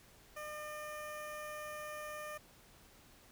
15% pulse tone with notch filter, 604 Hz, D5, 48 cents sharp, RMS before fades -45 dBFS, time 0.36-2.38 s, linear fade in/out 10 ms, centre 4200 Hz, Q 0.89, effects pink hiss -62 dBFS RMS until 3.31 s

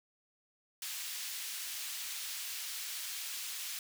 pink high-pass noise, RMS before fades -41 dBFS, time 0.82-3.79 s, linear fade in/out 2 ms, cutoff 2800 Hz, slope 12 dB/octave, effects none

